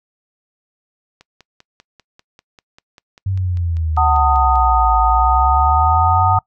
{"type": "click train", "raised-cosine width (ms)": 0.2, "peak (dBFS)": -25, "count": 18, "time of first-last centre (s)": [1.21, 4.556], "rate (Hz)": 5.08}
{"type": "exponential two-way sweep", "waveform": "sine", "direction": "down then up", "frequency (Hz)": [97.7, 55, 97.7], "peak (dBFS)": -16, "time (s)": [3.26, 6.39], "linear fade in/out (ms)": 5, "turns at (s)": 4.99}
{"type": "chord", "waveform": "sine", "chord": "D# diminished", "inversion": "first", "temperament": "just", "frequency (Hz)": [746.7, 896, 1244.5], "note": ["F#5", "A5", "D#6"], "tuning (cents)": [16, 31, 0], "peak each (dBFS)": -16, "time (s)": [3.97, 6.39], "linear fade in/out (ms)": 5}
{"effects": ["noise-tail reverb RT60 0.1 s tail -24 dB re dry"]}